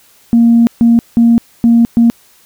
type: tone bursts at uneven times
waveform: sine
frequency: 233.1 Hz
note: A#3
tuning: in tune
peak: -3 dBFS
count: 5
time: 0.33-0.67 / 0.81-0.99 / 1.17-1.38 / 1.64-1.85 / 1.97-2.1 s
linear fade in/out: 0 ms
effects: tanh soft clip ceiling 0 dBFS + white hiss -47 dBFS RMS until 2.45 s